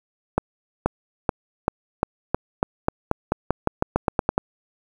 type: accelerating click train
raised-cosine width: 1 ms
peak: -4 dBFS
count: 18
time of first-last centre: 0.38-4.379 s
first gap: 480 ms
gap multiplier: 0.9
effects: 7-bit